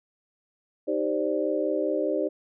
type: tone cluster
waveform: sine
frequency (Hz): 311.2 / 391.8 / 526 / 591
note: D#4 / G4 / C5 / D5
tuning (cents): 0 / -1 / +9 / +11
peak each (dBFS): -29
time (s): 0.87-2.29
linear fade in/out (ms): 20
effects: none